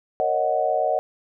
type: chord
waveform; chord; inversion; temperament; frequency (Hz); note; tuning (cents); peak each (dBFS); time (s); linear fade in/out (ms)
sine; D# minor seventh; second; equal; 466.2 / 554.4 / 622.3 / 740; A#4 / C#5 / D#5 / F#5; 0 / 0 / 0 / 0; -29 / -26 / -23 / -23; 0.2-0.99; 0
effects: none